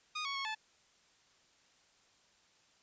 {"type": "tone with pitch steps", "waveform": "15% pulse", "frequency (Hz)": [1235, 1112, 1097, 871], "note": ["D#6", "C#6", "C#6", "A5"], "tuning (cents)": [-13, 5, -18, -18], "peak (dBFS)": -30, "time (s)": [0.15, 0.55], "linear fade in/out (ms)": 10, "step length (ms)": 100, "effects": ["white hiss -68 dBFS RMS until 2.82 s", "resampled to 16000 Hz"]}